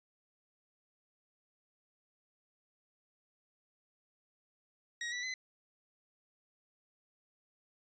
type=tone with pitch steps; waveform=sawtooth; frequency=1892 / 1959.9 / 2030 Hz; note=A#6 / B6 / B6; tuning=+25 / -14 / +47 cents; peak=-33 dBFS; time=5.01-5.34 s; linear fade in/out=2 ms; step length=110 ms; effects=resampled to 16000 Hz

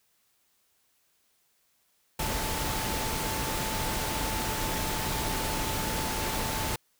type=tone in noise; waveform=sine; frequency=880 Hz; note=A5; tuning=in tune; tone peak=-37 dBFS; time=2.19-6.76 s; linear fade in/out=5 ms; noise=pink; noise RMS=-31 dBFS; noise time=2.19-6.76 s; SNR=-9 dB; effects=white hiss -70 dBFS RMS until 6.99 s

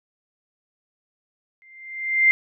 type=tone with exponential growth; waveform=sine; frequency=2093 Hz; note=C7; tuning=in tune; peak=-10 dBFS; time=1.62-2.31 s; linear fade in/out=0 ms; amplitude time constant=150 ms; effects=none

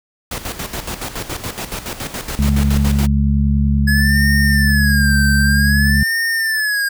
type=noise with tremolo; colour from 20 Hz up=pink; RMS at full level=-24 dBFS; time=0.31-3.07 s; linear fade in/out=5 ms; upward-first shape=square; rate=7.1 Hz; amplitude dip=65%
type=harmonic tone; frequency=70.4 Hz; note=C#2; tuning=27 cents sharp; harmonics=1 / 2 / 3; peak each=-14 / -18 / -17 dBFS; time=2.39-6.03 s; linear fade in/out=0 ms
type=tone with vibrato; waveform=square; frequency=1688 Hz; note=G#6; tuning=28 cents sharp; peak=-16 dBFS; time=3.87-6.89 s; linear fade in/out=10 ms; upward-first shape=sine; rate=0.53 Hz; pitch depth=140 cents each way
effects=none

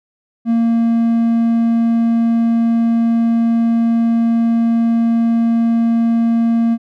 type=tone; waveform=triangle; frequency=230.6 Hz; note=A#3; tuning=19 cents flat; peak=-9 dBFS; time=0.45-6.78 s; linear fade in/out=50 ms; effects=none

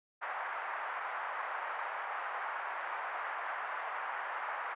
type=band-pass noise; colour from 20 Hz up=pink; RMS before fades=-39 dBFS; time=0.21-4.75 s; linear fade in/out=20 ms; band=780 to 1800 Hz; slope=24 dB/octave; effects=resampled to 8000 Hz

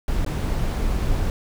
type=noise with dropouts; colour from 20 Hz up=brown; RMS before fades=-22 dBFS; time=0.08-1.3 s; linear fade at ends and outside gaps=1 ms; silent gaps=0.248-0.263 s; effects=none

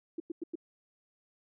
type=tone bursts; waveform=sine; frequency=332.8 Hz; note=E4; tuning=17 cents sharp; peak=-33 dBFS; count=4; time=0.18-0.555 s; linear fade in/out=5 ms; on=21 ms; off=97 ms; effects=none

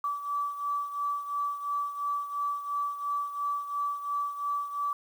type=beating tone pair; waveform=sine; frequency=1153 / 1155.9 Hz; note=D6 / D6; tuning=-32 / -28 cents; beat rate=2.9 Hz; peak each=-30 / -36 dBFS; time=0.04-4.93 s; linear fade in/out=2 ms; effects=9-bit

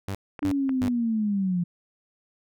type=tone bursts; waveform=sawtooth; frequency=98 Hz; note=G2; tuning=in tune; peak=-25 dBFS; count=3; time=0.08-0.881 s; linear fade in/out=0 ms; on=67 ms; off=300 ms
type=clicks; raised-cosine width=0.5 ms; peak=-22 dBFS; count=3; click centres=0.392 / 0.429 / 0.693 s
type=linear sweep; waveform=sine; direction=down; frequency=293.7 to 170.9 Hz; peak=-22 dBFS; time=0.42-1.64 s; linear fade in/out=10 ms
effects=none

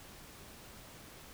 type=silence; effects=pink hiss -53 dBFS RMS until 1.33 s

